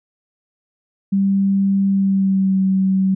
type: tone with pitch glide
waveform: sine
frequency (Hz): 196 to 190.75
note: G3 to G3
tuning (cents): 0 to -47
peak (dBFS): -13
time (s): 1.12-3.15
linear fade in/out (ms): 10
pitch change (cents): -47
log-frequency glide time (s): 1.88-2.6
effects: none